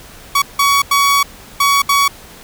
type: tone bursts at uneven times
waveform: sawtooth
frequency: 1126 Hz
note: C#6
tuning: 27 cents sharp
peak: -6 dBFS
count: 5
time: 0.35-0.42 / 0.59-0.82 / 0.91-1.23 / 1.6-1.82 / 1.89-2.08 s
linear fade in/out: 5 ms
effects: pink hiss -38 dBFS RMS until 2.43 s